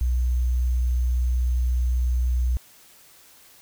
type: tone with sample-and-hold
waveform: sine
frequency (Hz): 61.74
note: B1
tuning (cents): 0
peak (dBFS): -19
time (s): 0.01-2.57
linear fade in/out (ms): 0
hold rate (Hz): 6300
effects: white hiss -52 dBFS RMS until 3.61 s